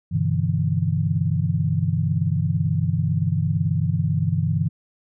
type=chord; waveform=sine; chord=E minor seventh; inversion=first; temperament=equal with one note detuned; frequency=98 / 125.99 / 146.83 / 164.81 Hz; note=G2 / B2 / D3 / E3; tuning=0 / +35 / 0 / 0 cents; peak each=-24 / -26 / -24 / -23 dBFS; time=0.11-4.69 s; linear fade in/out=20 ms; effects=none